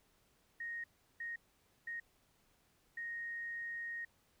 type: tone bursts at uneven times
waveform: sine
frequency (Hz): 1864.7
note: A#6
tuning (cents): 0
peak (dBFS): -40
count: 4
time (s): 0.6-0.84 / 1.2-1.36 / 1.87-2 / 2.97-4.05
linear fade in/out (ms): 5
effects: pink hiss -73 dBFS RMS until 4.4 s